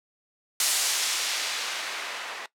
blue noise with low-pass filter sweep, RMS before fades -29 dBFS, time 0.6-2.46 s, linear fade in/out 2 ms, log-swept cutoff 8800 to 1600 Hz, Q 0.71, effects noise-tail reverb RT60 0.1 s tail -18 dB re dry + high-pass 400 Hz 12 dB/octave

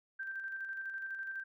sine tone with tremolo, 1568 Hz, G6, in tune, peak -37 dBFS, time 0.19-1.44 s, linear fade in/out 10 ms, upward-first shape square, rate 12 Hz, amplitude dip 35%, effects none

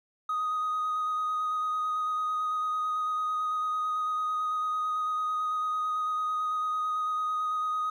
triangle tone with vibrato, 1248 Hz, D#6, 5 cents sharp, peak -24 dBFS, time 0.29-7.9 s, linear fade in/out 5 ms, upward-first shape square, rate 9 Hz, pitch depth 10 cents each way, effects tanh soft clip ceiling -23 dBFS

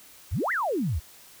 sine exponential two-way sweep, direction up then down, 61.74 to 2093 to 61.74 Hz, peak -24 dBFS, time 0.31-1 s, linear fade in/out 20 ms, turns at 0.52 s, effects white hiss -51 dBFS RMS until 1.4 s

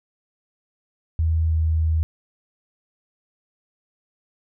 sine tone with pitch glide, 80.7 to 79.87 Hz, E2 to D#2, -36 to +46 cents, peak -17 dBFS, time 1.19-2.03 s, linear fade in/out 0 ms, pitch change -18 cents, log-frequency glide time 1.47-1.53 s, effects none

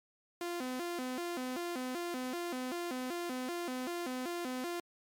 sawtooth tone with vibrato, 297.1 Hz, D4, 20 cents sharp, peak -32 dBFS, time 0.41-4.8 s, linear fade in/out 2 ms, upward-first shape square, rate 2.6 Hz, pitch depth 270 cents each way, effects MP3 96 kbps

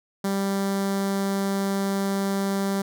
sawtooth tone with notch filter, 196.5 Hz, G3, 4 cents sharp, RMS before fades -25 dBFS, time 0.24-2.82 s, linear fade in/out 5 ms, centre 2600 Hz, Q 1.6, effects none

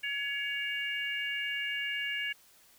harmonic tone, 562 Hz, C#5, 24 cents sharp, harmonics 3 / 4 / 5, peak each -36 / -36 / -36 dBFS, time 0.03-2.33 s, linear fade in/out 10 ms, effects white hiss -61 dBFS RMS until 2.78 s

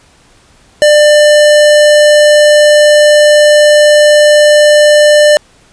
square tone, 596 Hz, D5, 25 cents sharp, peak -3 dBFS, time 0.82-5.37 s, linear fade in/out 0 ms, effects pink hiss -45 dBFS RMS until 5.72 s + resampled to 22050 Hz

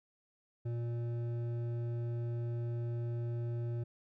sine tone with hard clipping, 118.3 Hz, A#2, 26 cents sharp, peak -36 dBFS, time 0.65-3.84 s, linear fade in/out 10 ms, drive 9 dB, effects none

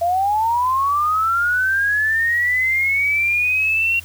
sine linear sweep, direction up, 670 to 2758 Hz, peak -15 dBFS, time 0.01-4 s, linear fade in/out 10 ms, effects added 84 Hz sine -39 dBFS peak until 4.04 s + white hiss -43 dBFS RMS until 4.04 s

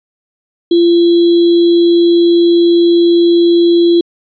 sine tone with sample-and-hold, 342.5 Hz, F4, 34 cents flat, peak -5 dBFS, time 0.71-4.01 s, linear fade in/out 5 ms, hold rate 3675 Hz, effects resampled to 11025 Hz

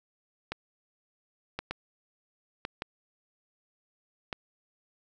clicks, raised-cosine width 0.3 ms, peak -17 dBFS, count 6, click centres 0.52 / 1.59 / 1.71 / 2.651 / 2.821 / 4.328 s, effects none

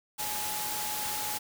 sine tone in noise, 846 Hz, G#5, 32 cents sharp, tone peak -38 dBFS, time 0.18-1.39 s, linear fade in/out 20 ms, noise white, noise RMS -34 dBFS, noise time 0.18-1.39 s, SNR -7 dB, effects none

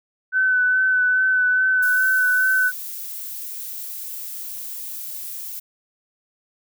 sine tone with vibrato, 1510 Hz, F#6, 35 cents sharp, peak -15 dBFS, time 0.32-2.72 s, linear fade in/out 50 ms, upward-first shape sine, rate 2.4 Hz, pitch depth 19 cents each way
violet noise, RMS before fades -32 dBFS, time 1.82-5.6 s, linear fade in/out 10 ms
effects none

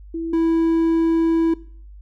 sine / triangle tone pair in turn, 330 / 328.6 Hz, E4 / E4, +2 / -5 cents, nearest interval unison, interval 7 cents, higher first, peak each -23 / -13 dBFS, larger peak second, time 0.14-0.33 / 0.33-1.54 s, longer second, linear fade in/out 5 ms, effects noise-tail reverb RT60 0.5 s tail -20 dB re dry + added 50 Hz sine -38 dBFS peak until 2.01 s

